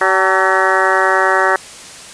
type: harmonic tone with a mistuned harmonic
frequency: 190 Hz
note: F#3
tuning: 46 cents sharp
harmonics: 2 / 3 / 4 / 5 / 6 / 7 / 8 / 9 / 10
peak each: -19 / -19 / -19 / -19 / -19 / -19 / -19 / -19 / -19 dBFS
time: 0.01-1.56 s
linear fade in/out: 2 ms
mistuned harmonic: 5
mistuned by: -72 cents
effects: white hiss -34 dBFS RMS until 2.13 s + resampled to 22050 Hz